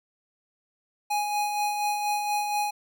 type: tone with tremolo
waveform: square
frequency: 830.6 Hz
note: G#5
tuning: in tune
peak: -24 dBFS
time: 1.1-2.71 s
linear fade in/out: 10 ms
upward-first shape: sine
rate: 4.2 Hz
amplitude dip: 40%
effects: none